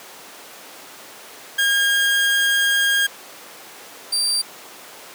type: tone pair in turn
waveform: 30% pulse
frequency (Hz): 1621 / 4692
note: G#6 / D8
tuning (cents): -42 / -2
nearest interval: octave + tritone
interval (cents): 1840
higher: second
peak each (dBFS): -13 / -15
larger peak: first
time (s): 1.58-3.07 / 4.12-4.42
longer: first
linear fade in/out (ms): 10
effects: pink hiss -39 dBFS RMS until 5.14 s + high-pass 400 Hz 12 dB/octave